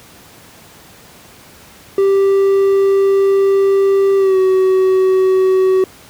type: tone with pitch glide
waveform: triangle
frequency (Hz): 392 to 376.7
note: G4 to F#4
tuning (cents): 0 to +31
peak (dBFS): -7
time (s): 1.98-5.84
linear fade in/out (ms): 2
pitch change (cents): -69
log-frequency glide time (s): 4.17-4.38
effects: pink hiss -41 dBFS RMS until 6.09 s + high-pass 80 Hz 12 dB/octave